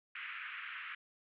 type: band-pass noise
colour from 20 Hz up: pink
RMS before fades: -45 dBFS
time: 0.15-0.95 s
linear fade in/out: 5 ms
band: 1300 to 2800 Hz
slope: 48 dB/octave
effects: none